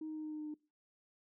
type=tone with pitch steps; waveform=sine; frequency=312.9 / 311.1 / 309.3 / 307.5 / 305.8 / 304 / 302.2 Hz; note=D#4 / D#4 / D#4 / D#4 / D#4 / D#4 / D4; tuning=+10 / 0 / -10 / -20 / -30 / -40 / +50 cents; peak=-39 dBFS; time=0.01-0.542 s; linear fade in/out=5 ms; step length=76 ms; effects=noise-tail reverb RT60 0.3 s tail -23 dB re dry + tanh soft clip ceiling -36 dBFS